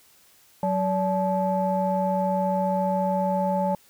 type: tone cluster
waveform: sine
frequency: 186.1 / 573 / 866 Hz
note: F#3 / D5 / A5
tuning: +10 / -43 / -28 cents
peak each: -25 dBFS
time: 0.63-3.75 s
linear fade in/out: 2 ms
effects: tanh soft clip ceiling -13 dBFS + white hiss -57 dBFS RMS until 3.89 s